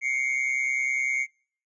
triangle tone pair together, 2117 / 2247 Hz, C7 / C#7, +20 / +23 cents, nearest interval minor second, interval 103 cents, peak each -25 dBFS, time 0.01-1.27 s, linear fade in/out 50 ms, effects noise-tail reverb RT60 0.5 s tail -25 dB re dry + resampled to 22050 Hz

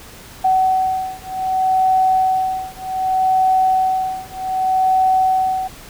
sine beating tone pair, 753 / 753.65 Hz, F#5 / F#5, +30 / +32 cents, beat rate 0.65 Hz, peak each -17 dBFS, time 0.44-5.68 s, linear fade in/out 10 ms, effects pink hiss -39 dBFS RMS until 5.89 s

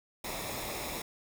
pink noise with comb filter, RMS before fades -38 dBFS, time 0.24-1.02 s, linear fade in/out 5 ms, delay 0.66 ms, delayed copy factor -0.6, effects none

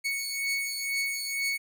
sawtooth beating tone pair, 2217 / 2219.1 Hz, C#7 / C#7, 0 / +1 cents, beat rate 2.1 Hz, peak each -30 / -27 dBFS, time 0.04-1.58 s, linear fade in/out 20 ms, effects none

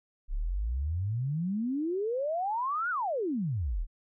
sine exponential two-way sweep, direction up then down, 31.88 to 1500 to 31.88 Hz, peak -28 dBFS, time 0.28-3.87 s, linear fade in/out 50 ms, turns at 2.9 s, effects none

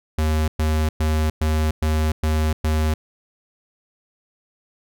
square tone bursts, 77.78 Hz, D#2, in tune, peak -18 dBFS, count 7, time 0.18-2.94 s, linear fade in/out 5 ms, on 300 ms, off 110 ms, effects none

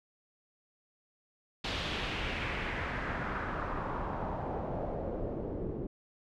pink noise with low-pass filter sweep, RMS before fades -36 dBFS, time 1.64-5.87 s, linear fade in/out 5 ms, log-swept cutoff 3800 to 380 Hz, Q 2.2, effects none

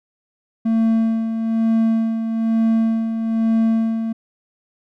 triangle tone with tremolo, 225.1 Hz, A3, 40 cents sharp, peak -11 dBFS, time 0.65-4.13 s, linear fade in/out 10 ms, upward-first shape sine, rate 1.1 Hz, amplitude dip 55%, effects none

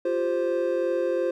triangle chord, F suspended second, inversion none, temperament equal, 349.2 / 392 / 523.3 Hz, F4 / G4 / C5, 0 / 0 / 0 cents, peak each -25 / -29 / -23 dBFS, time 0.05-1.31 s, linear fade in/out 5 ms, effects none

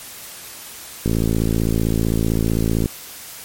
click train, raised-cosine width 3 ms, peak -6 dBFS, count 101, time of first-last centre 1.06-2.859 s, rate 55.6 Hz, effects white hiss -36 dBFS RMS until 3.44 s + MP3 64 kbps

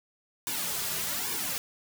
white noise with flanger, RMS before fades -32 dBFS, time 0.47-1.58 s, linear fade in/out 0 ms, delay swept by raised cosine 1.5 to 3.9 ms, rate 1.2 Hz, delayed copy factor -0.8, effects none

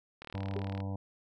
click train, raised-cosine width 0.3 ms, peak -28 dBFS, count 23, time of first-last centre 0.22-0.804 s, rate 37.7 Hz
harmonic tone, 97.6 Hz, G2, 7 cents flat, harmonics 1 / 2 / 3 / 5 / 6 / 7 / 8 / 9 / 10, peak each -35 / -41 / -45 / -49 / -51 / -52 / -53 / -54 / -55 dBFS, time 0.34-0.96 s, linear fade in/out 5 ms
sine tone with exponential decay, 402.9 Hz, G4, 48 cents sharp, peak -30 dBFS, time 0.56-0.67 s, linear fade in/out 0 ms, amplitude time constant 23 ms
effects none

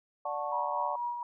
sine chord, D major seventh, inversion none, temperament just, 587.3 / 734.2 / 881 / 1101.2 Hz, D5 / F#5 / A5 / C#6, 0 / -14 / +2 / -12 cents, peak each -37 dBFS, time 0.25-0.96 s, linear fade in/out 5 ms
sine tone with tremolo, 959 Hz, A#5, 49 cents sharp, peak -30 dBFS, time 0.52-1.23 s, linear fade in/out 2 ms, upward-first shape sine, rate 4.2 Hz, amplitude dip 45%
effects none

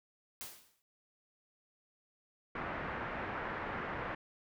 white noise with exponential decay, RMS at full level -42 dBFS, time 0.41-0.82 s, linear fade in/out 0 ms, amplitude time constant 88 ms
white low-pass noise, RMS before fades -40 dBFS, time 2.55-4.15 s, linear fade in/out 5 ms, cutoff 1800 Hz, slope 24 dB/octave
effects none

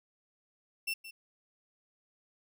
35% pulse tone with echo, 2700 Hz, E7, 41 cents sharp, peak -30 dBFS, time 0.87-0.94 s, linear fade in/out 10 ms, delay 170 ms, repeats 1, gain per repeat -13 dB, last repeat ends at 1.11 s, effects none

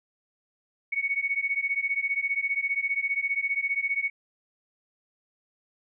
sine beating tone pair, 2217 / 2232 Hz, C#7 / C#7, 0 / +11 cents, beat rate 15 Hz, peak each -28 dBFS, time 0.92-4.1 s, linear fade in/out 10 ms, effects none

